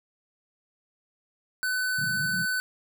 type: tone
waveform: square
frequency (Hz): 1506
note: F#6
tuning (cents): +30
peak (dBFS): -26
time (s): 1.63-2.6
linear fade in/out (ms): 0
type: band-pass noise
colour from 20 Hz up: pink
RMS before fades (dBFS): -37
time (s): 1.98-2.46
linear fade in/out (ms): 10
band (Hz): 120 to 200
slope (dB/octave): 48
effects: none